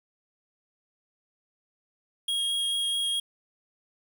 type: tone with vibrato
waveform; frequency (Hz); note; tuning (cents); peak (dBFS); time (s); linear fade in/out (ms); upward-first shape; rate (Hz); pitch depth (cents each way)
square; 3272; G#7; -26; -26; 2.28-3.2; 5; sine; 4.6; 8
effects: 9-bit